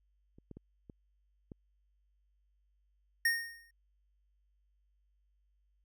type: clicks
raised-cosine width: 3 ms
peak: -43 / -34 / -35 / -36 / -33 dBFS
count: 5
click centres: 0.385 / 0.513 / 0.57 / 0.898 / 1.518 s
type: tone with exponential decay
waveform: square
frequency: 1849 Hz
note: A#6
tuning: 15 cents flat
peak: -25 dBFS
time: 3.25-3.71 s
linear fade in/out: 5 ms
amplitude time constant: 98 ms
effects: added 50 Hz sine -70 dBFS peak until 5.84 s